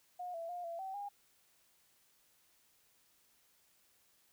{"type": "tone with pitch steps", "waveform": "sine", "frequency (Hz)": [718, 667, 708, 675, 767, 811], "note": ["F5", "E5", "F5", "E5", "G5", "G#5"], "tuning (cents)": [48, 20, 23, 41, -38, -41], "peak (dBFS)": -40, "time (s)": [0.19, 1.09], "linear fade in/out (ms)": 10, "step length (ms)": 150, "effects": ["white hiss -71 dBFS RMS until 4.32 s"]}